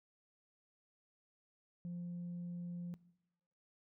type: tone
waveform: sine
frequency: 174.61 Hz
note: F3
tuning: in tune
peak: -39 dBFS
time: 1.85-2.94 s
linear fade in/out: 0 ms
effects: noise-tail reverb RT60 0.9 s tail -22 dB re dry + tanh soft clip ceiling -39 dBFS